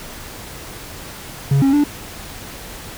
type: tone with pitch steps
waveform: triangle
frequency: 138.6 / 272.4 / 292 Hz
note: C#3 / C#4 / D4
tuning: 0 / -30 / -10 cents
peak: -9 dBFS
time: 1.51-1.84 s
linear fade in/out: 5 ms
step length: 110 ms
effects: pink hiss -34 dBFS RMS until 2.97 s